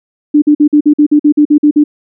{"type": "tone bursts", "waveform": "sine", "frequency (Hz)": 296.5, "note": "D4", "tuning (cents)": 17, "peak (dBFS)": -3, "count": 12, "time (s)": [0.34, 1.84], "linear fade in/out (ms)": 10, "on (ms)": 81, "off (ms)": 48, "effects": []}